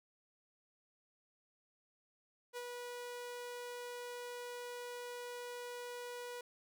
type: tone with ADSR envelope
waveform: sawtooth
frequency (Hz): 487.2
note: B4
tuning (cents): -24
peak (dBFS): -37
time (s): 2.53-6.41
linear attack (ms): 40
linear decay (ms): 43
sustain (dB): -3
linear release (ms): 3
effects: none